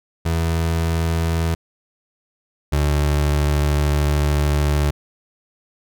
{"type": "tone pair in turn", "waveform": "30% pulse", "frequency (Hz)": [82.41, 73.42], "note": ["E2", "D2"], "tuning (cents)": [0, 0], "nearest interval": "major second", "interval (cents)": 200, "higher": "first", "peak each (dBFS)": [-15, -13], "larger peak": "second", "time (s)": [[0.25, 1.55], [2.72, 4.91]], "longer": "second", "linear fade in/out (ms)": 10, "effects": []}